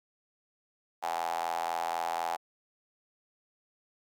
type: tone with high-pass filter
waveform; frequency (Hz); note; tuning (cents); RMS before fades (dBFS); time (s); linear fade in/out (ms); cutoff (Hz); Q
sawtooth; 84; E2; +33; -33; 1.02-2.37; 20; 790; 7.5
effects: none